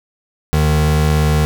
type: tone pair together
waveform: square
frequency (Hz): 76 / 152.88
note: D#2 / D#3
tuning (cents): -40 / -30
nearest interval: octave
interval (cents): 1210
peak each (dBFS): -15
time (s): 0.53-1.45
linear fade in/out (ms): 0
effects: none